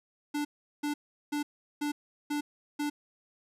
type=tone bursts; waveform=square; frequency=293.7 Hz; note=D4; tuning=in tune; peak=-30 dBFS; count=6; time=0.34-2.9 s; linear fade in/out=10 ms; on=110 ms; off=380 ms; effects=resampled to 32000 Hz + 12-bit